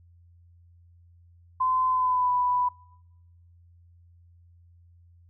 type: tone with pitch glide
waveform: sine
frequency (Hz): 1026 to 990.5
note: C6 to B5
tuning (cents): -34 to +5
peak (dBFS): -21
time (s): 1.6-2.69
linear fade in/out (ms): 10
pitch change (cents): -61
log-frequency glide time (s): 1.88-2.32
effects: noise-tail reverb RT60 0.9 s tail -25 dB re dry + added 86 Hz sine -53 dBFS peak until 5.29 s